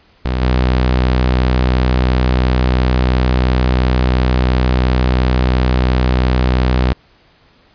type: tone with level steps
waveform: sawtooth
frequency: 62.9 Hz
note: B1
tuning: 32 cents sharp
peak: -11 / -7 dBFS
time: 0.25-6.93 s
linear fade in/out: 0 ms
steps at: 0.41 s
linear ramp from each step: 20 ms
effects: pink hiss -51 dBFS RMS until 7.74 s + resampled to 11025 Hz